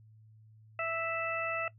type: harmonic tone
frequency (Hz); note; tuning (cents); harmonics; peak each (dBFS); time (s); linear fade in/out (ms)
659.3; E5; 0; 1 / 2 / 3 / 4; -36 / -36 / -40 / -37; 0.79-1.68; 2
effects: noise-tail reverb RT60 0.1 s tail -19 dB re dry + added 109 Hz sine -55 dBFS peak until 1.78 s